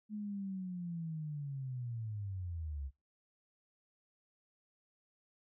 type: linear sweep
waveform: sine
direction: down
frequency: 214.1 to 65.41 Hz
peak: -38 dBFS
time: 0.09-2.91 s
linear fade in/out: 50 ms
effects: noise-tail reverb RT60 0.3 s tail -25 dB re dry